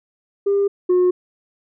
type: tone pair in turn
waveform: sine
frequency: 400 / 361.6 Hz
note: G4 / F#4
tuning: +35 / -40 cents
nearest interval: major second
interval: 175 cents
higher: first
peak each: -13 / -10 dBFS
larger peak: second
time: 0.46-0.68 / 0.89-1.11 s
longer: neither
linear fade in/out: 10 ms
effects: tanh soft clip ceiling -11 dBFS